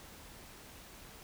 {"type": "silence", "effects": ["pink hiss -53 dBFS RMS until 1.23 s"]}